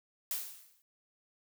blue noise with exponential decay, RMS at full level -33 dBFS, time 0.31-0.82 s, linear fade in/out 1 ms, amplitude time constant 110 ms, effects none

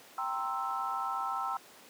sine chord, C dominant seventh, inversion second, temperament equal, 784 / 932.3 / 1046.5 / 1318.5 Hz, G5 / Bb5 / C6 / E6, 0 / 0 / 0 / 0 cents, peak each -37 / -39 / -38 / -35 dBFS, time 0.18-1.57 s, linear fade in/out 2 ms, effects pink hiss -54 dBFS RMS until 1.89 s + high-pass 300 Hz 12 dB/octave

